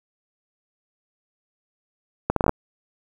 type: accelerating click train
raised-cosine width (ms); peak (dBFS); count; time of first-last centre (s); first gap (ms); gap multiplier
1; -5; 7; 2.3-2.494; 63; 0.72
effects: 7-bit